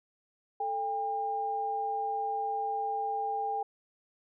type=tone pair together; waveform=sine; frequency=440 / 803.2 Hz; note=A4 / G5; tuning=0 / +42 cents; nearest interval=minor seventh; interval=1042 cents; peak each=-38 / -30 dBFS; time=0.6-3.63 s; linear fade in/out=5 ms; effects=none